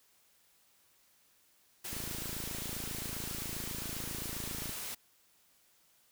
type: noise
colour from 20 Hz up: white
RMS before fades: -41 dBFS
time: 1.84-4.95 s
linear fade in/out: 10 ms
type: click train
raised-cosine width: 3 ms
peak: -30 dBFS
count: 77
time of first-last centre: 1.93-4.694 s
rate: 27.5 Hz
effects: white hiss -68 dBFS RMS until 6.11 s